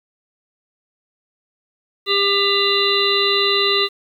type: harmonic tone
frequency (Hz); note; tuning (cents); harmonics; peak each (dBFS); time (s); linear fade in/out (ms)
399; G4; +31; 1 / 3 / 5 / 7 / 9 / 10; -20 / -23 / -25 / -22 / -23 / -19; 2.06-3.89; 50
effects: 8-bit